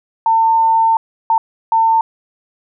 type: tone bursts at uneven times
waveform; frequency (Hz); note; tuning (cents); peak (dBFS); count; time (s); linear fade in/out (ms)
sine; 901; A5; +41; -9; 3; 0.26-0.97 / 1.3-1.38 / 1.72-2.01; 2
effects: none